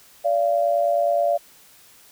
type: tone pair together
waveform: sine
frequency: 578 / 687.4 Hz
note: D5 / F5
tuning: -28 / -28 cents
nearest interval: minor third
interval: 300 cents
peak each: -20 dBFS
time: 0.24-1.38 s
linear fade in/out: 20 ms
effects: white hiss -51 dBFS RMS until 2.11 s